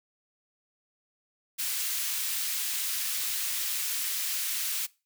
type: high-pass noise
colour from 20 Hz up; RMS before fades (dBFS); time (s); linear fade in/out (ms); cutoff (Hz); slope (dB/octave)
white; -31; 1.58-4.87; 20; 1900; 12
effects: noise-tail reverb RT60 0.3 s tail -22 dB re dry